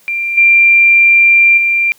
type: tone with level steps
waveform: sine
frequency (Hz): 2374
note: D7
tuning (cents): +18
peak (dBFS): -14 / -4 / -9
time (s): 0.08-1.92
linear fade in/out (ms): 0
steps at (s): 0.37 / 1.57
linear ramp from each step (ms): 10
effects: white hiss -48 dBFS RMS until 1.98 s